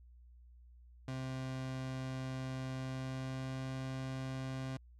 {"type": "tone with pitch glide", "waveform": "30% pulse", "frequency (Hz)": [130.81, 131.72], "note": ["C3", "C3"], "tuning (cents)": [0, 12], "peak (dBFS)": -36, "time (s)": [1.08, 4.77], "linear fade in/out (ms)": 2, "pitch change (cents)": 12, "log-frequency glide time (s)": [2.73, 3.72], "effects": ["added 60 Hz sine -56 dBFS peak until 4.99 s", "low-pass 7000 Hz 12 dB/octave"]}